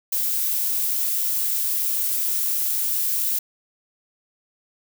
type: noise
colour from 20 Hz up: violet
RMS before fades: -23 dBFS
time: 0.12-3.39 s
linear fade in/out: 5 ms
effects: none